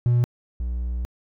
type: tone pair in turn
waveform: triangle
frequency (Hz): 121 / 60.5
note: B2 / B1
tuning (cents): -35 / -35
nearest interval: octave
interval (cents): 1200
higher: first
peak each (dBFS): -13 / -22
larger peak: first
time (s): 0.06-0.24 / 0.6-1.05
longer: second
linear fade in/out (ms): 0
effects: tanh soft clip ceiling -10 dBFS